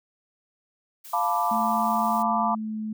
blue noise, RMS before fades -43 dBFS, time 1.04-2.23 s, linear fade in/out 10 ms
sine chord, B half-diminished seventh, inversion second, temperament equal, 698.5 / 880 / 987.8 / 1174.7 Hz, F5 / A5 / B5 / D6, 0 / 0 / 0 / 0 cents, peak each -27 dBFS, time 1.13-2.55 s, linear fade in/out 5 ms
sine tone with pitch glide, 220 to 216.3 Hz, A3 to A3, 0 to -29 cents, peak -28 dBFS, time 1.51-2.93 s, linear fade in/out 5 ms, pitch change -29 cents, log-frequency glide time 2.24-2.79 s
effects none

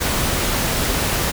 pink noise, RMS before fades -20 dBFS, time 0-1.32 s, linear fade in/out 20 ms, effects none

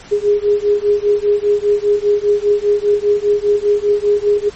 sine beating tone pair, 409.7 / 414.7 Hz, G#4 / G#4, -24 / -3 cents, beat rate 5 Hz, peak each -14 dBFS, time 0.11-4.5 s, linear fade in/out 20 ms, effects pink hiss -38 dBFS RMS until 4.55 s + MP3 32 kbps

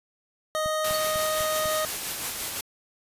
25% pulse tone, 622.3 Hz, D#5, in tune, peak -21 dBFS, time 0.55-1.85 s, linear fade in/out 0 ms
click train, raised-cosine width 5 ms, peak -26 dBFS, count 5, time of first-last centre 0.66-1.658 s, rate 4.01 Hz
white noise with tremolo, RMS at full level -30 dBFS, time 0.84-2.61 s, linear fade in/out 5 ms, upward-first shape sine, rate 5.8 Hz, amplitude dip 30%
square tone with exponential decay, 4442 Hz, C#8, 3 cents sharp, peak -27 dBFS, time 0.94-1.06 s, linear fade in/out 2 ms, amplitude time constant 25 ms
effects resampled to 32000 Hz

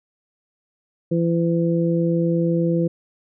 harmonic tone, 168.4 Hz, E3, 37 cents sharp, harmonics 1 / 2 / 3, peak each -19 / -22 / -24 dBFS, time 1.11-2.88 s, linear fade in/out 10 ms, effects none

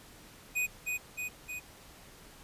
square tone with echo, 2489 Hz, D#7, in tune, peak -29 dBFS, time 0.55-0.67 s, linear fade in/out 20 ms, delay 310 ms, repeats 3, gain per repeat -3 dB, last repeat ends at 1.6 s, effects pink hiss -54 dBFS RMS until 2.43 s + resampled to 32000 Hz

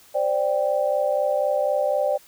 sine chord, C suspended second, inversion none, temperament equal, 523.3 / 587.3 / 784 Hz, C5 / D5 / G5, 0 / 0 / 0 cents, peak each -25 / -21 / -27 dBFS, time 0.14-2.18 s, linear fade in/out 20 ms, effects white hiss -52 dBFS RMS until 2.27 s

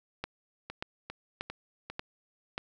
two click trains, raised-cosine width 0.3 ms, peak -23 / -18 dBFS, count 4 / 5, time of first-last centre 0.7-1.9 / 0.24-2.579 s, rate 2.5 / 1.71 Hz, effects none

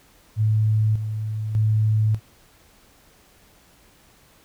sine tone with tremolo, 108.3 Hz, A2, 27 cents flat, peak -16 dBFS, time 0.36-2.2 s, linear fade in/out 50 ms, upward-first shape square, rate 0.84 Hz, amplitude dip 60%, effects pink hiss -55 dBFS RMS until 4.44 s

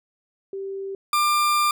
sine / 40% pulse tone pair in turn, 390 / 1193.2 Hz, G4 / D6, -9 / +27 cents, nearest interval octave + perfect fifth, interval 1936 cents, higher second, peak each -28 / -17 dBFS, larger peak second, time 0.53-0.95 / 1.13-1.71 s, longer second, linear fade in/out 2 ms, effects none

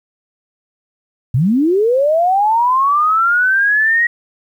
sine linear sweep, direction up, 110.1 to 1908 Hz, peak -10 dBFS, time 1.34-4.07 s, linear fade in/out 5 ms, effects 8-bit

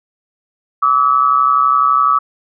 sine tone pair together, 1154.1 / 1286 Hz, D6 / E6, -31 / -43 cents, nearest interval major second, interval 188 cents, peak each -12 dBFS, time 0.82-2.19 s, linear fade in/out 10 ms, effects none

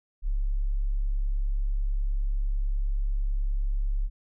sine tone, 34.65 Hz, C#1, in tune, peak -23 dBFS, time 0.22-4.1 s, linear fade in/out 50 ms, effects none

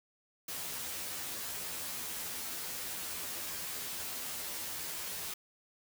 white noise with comb filter, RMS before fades -40 dBFS, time 0.48-5.34 s, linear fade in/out 5 ms, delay 12 ms, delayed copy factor +0.9, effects none

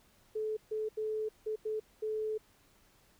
sine tone bursts at uneven times, 432.8 Hz, A4, 29 cents flat, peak -32 dBFS, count 6, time 0.35-0.57 / 0.71-0.89 / 0.97-1.29 / 1.46-1.56 / 1.65-1.8 / 2.02-2.38 s, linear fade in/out 10 ms, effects pink hiss -66 dBFS RMS until 3.19 s

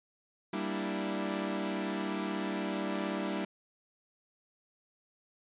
sawtooth chord, E half-diminished seventh, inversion first, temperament equal, 196 / 233.1 / 293.7 / 329.6 Hz, G3 / Bb3 / D4 / E4, 0 / 0 / 0 / 0 cents, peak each -32 / -37 / -35 / -34 dBFS, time 0.53-3.45 s, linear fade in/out 5 ms, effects resampled to 8000 Hz

